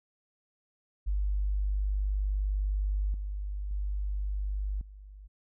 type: tone with level steps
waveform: sine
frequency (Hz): 49.82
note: G1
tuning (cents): +29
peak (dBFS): -26 / -32 / -29 / -45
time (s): 1.06-5.28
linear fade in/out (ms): 20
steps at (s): 3.14 / 3.71 / 4.81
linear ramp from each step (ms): 2
effects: none